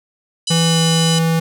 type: harmonic tone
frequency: 994 Hz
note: B5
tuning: 11 cents sharp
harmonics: 3 / 4 / 5 / 6 / 7 / 8 / 9 / 10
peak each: -22 / -24 / -26 / -28 / -29 / -30 / -31 / -32 dBFS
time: 0.47-1.19 s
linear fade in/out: 5 ms
type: tone with pitch glide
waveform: square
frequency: 165.4 to 163.97 Hz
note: E3 to E3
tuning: +6 to -9 cents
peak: -14 dBFS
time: 0.5-1.4 s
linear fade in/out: 10 ms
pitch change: -15 cents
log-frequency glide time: 0.66-0.79 s
effects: none